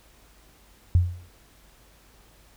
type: tone with exponential decay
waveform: sine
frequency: 88.3 Hz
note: F2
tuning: 20 cents sharp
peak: -12 dBFS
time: 0.95-1.29 s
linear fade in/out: 0 ms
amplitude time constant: 73 ms
effects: added 50 Hz sine -57 dBFS peak until 2.56 s + pink hiss -57 dBFS RMS until 2.56 s